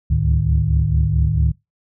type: tone cluster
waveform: sine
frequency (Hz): 68.9 / 73.4 / 106.4 / 152.5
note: C#2 / D2 / G#2 / D#3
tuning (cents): -10 / 0 / +42 / -34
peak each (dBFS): -19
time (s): 0.1-1.52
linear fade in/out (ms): 10
effects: noise-tail reverb RT60 0.2 s tail -23 dB re dry + tanh soft clip ceiling -5 dBFS